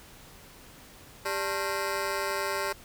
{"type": "ring-modulated tone", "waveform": "15% pulse", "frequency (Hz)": 491.1, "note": "B4", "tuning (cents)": -10, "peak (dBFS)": -19, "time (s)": [1.25, 2.73], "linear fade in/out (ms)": 10, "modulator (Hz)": 94.4, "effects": ["pink hiss -51 dBFS RMS until 2.84 s"]}